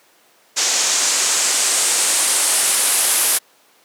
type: noise with low-pass filter sweep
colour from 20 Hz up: white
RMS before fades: -17 dBFS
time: 0.56-3.39 s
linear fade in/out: 20 ms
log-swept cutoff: 6500 to 11000 Hz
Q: 2.3
effects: pink hiss -53 dBFS RMS until 3.84 s + high-pass 400 Hz 12 dB/octave